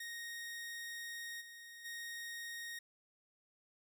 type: tone with level steps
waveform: sawtooth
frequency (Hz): 1864.7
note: A#6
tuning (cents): 0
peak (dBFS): -40 / -48 / -40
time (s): 0-2.79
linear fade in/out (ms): 5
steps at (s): 1.4 / 1.84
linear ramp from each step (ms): 20
effects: none